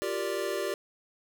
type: chord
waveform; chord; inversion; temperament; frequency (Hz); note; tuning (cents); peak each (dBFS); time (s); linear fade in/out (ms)
square; G minor seventh; third; equal; 349.2 / 392 / 466.2 / 587.3; F4 / G4 / Bb4 / D5; 0 / 0 / 0 / 0; -38 / -34 / -38 / -35; 0.02-0.74; 0
effects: none